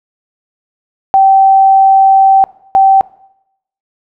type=tone bursts at uneven times; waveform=sine; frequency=775 Hz; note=G5; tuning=20 cents flat; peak=-3 dBFS; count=2; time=1.14-2.44 / 2.75-3.01 s; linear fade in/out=0 ms; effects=noise-tail reverb RT60 0.8 s tail -21 dB re dry